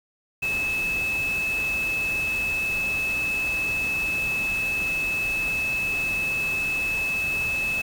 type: tone in noise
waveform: sine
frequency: 2600 Hz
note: E7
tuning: 24 cents flat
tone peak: -23 dBFS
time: 0.42-7.82 s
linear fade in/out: 10 ms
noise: pink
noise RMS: -36 dBFS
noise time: 0.42-7.82 s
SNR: +10 dB
effects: none